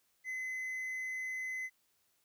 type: tone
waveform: triangle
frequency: 2036 Hz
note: C7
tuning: 48 cents flat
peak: -35 dBFS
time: 0.24-1.7 s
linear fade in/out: 50 ms
effects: white hiss -75 dBFS RMS until 2.24 s